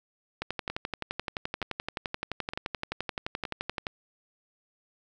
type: two click trains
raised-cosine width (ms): 0.3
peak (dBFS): -15 / -18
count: 41 / 4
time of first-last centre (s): 0.42-3.868 / 0.7-3.452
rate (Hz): 11.6 / 1.09
effects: none